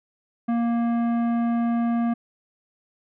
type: tone with tanh clipping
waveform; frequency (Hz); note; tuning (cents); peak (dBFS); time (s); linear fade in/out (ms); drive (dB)
triangle; 234.2; A#3; +8; -22; 0.48-2.14; 10; 17
effects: none